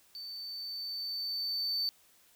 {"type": "tone with level ramp", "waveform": "triangle", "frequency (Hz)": 4545, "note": "C#8", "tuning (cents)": 42, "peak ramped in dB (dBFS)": [-40, -28], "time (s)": [0.15, 1.89], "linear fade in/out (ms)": 0, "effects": ["white hiss -64 dBFS RMS until 2.35 s"]}